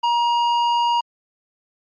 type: tone with hard clipping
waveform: sine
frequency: 948 Hz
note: A#5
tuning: 29 cents sharp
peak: -18 dBFS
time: 0.03-1.01 s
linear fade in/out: 10 ms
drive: 10 dB
effects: low-pass 6000 Hz 12 dB/octave + Opus 48 kbps